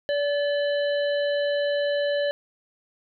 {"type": "harmonic tone with a mistuned harmonic", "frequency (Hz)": 576, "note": "D5", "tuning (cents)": -34, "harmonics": [1, 3, 5, 7], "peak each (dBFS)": [-22, -32, -36, -39], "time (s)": [0.09, 2.31], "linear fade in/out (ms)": 0, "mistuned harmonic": 5, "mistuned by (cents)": 79, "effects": []}